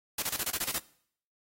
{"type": "noise bursts", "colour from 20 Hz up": "white", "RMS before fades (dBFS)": -31, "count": 9, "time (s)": [0.18, 0.785], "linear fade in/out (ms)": 5, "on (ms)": 45, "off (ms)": 25, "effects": ["noise-tail reverb RT60 0.6 s tail -20 dB re dry", "AAC 48 kbps"]}